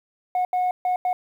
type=tone bursts at uneven times; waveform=sine; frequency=729 Hz; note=F#5; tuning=26 cents flat; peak=-17 dBFS; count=4; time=0.35-0.45 / 0.53-0.71 / 0.85-0.96 / 1.05-1.13 s; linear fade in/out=2 ms; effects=tanh soft clip ceiling -18 dBFS + 9-bit